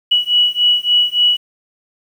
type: beating tone pair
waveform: sine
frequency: 2933 / 2936.5 Hz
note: F#7 / F#7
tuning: -16 / -14 cents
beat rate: 3.5 Hz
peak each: -14 dBFS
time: 0.11-1.37 s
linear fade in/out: 10 ms
effects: 7-bit